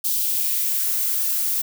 violet noise with high-pass filter sweep, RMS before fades -22 dBFS, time 0.04-1.62 s, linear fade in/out 10 ms, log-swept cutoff 3900 to 540 Hz, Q 1.5, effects none

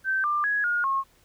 sine tone with pitch steps, 1551 / 1190 / 1669 / 1430 / 1084 Hz, G6 / D6 / G#6 / F6 / C#6, -19 / +22 / +8 / +41 / -39 cents, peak -22 dBFS, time 0.04-1.04 s, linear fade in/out 50 ms, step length 200 ms, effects pink hiss -61 dBFS RMS until 1.24 s

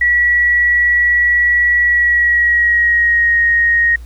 sine tone with pitch glide, 1936 to 1871.1 Hz, B6 to A#6, -35 to +6 cents, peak -9 dBFS, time 0.01-3.96 s, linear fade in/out 5 ms, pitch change -59 cents, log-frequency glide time 1.82-3.41 s, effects added 59 Hz sine -29 dBFS peak until 4.05 s + pink hiss -49 dBFS RMS until 4.05 s

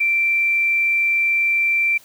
sine tone, 2349 Hz, D7, in tune, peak -15 dBFS, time 0-1.98 s, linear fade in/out 10 ms, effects white hiss -49 dBFS RMS until 2.04 s

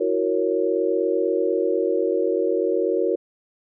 sine chord, F# dominant seventh, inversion third, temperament equal, 329.6 / 370 / 466.2 / 554.4 Hz, E4 / F#4 / A#4 / C#5, 0 / 0 / 0 / 0 cents, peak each -26 / -23 / -23 / -26 dBFS, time 0-3.16 s, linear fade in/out 10 ms, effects none

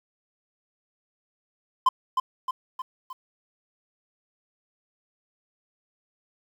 triangle tone with echo, 1033 Hz, C6, 22 cents flat, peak -13 dBFS, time 1.86-1.89 s, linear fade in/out 5 ms, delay 310 ms, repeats 4, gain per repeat -5 dB, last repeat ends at 3.13 s, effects 9-bit

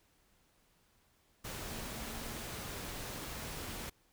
sine tone in noise, 226.7 Hz, A#3, 48 cents flat, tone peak -51 dBFS, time 1.71-2.42 s, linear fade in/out 10 ms, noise pink, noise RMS -43 dBFS, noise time 1.44-3.9 s, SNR -11 dB, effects pink hiss -71 dBFS RMS until 4.12 s

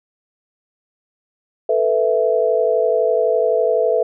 sine chord, A suspended second, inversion none, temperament equal with one note detuned, 442 / 493.9 / 659.3 Hz, A4 / B4 / E5, +8 / 0 / 0 cents, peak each -18 dBFS, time 1.69-4.03 s, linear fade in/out 5 ms, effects none

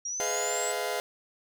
sine linear sweep, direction up, 5650 to 7902 Hz, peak -31 dBFS, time 0.05-0.72 s, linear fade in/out 5 ms
sawtooth chord, F half-diminished seventh, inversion first, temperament just, 419.1 / 502.9 / 628.6 / 698.5 Hz, Ab4 / Cb5 / Eb5 / F5, +16 / +31 / +18 / 0 cents, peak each -31 / -31 / -32 / -30 dBFS, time 0.2-1 s, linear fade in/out 0 ms
effects none

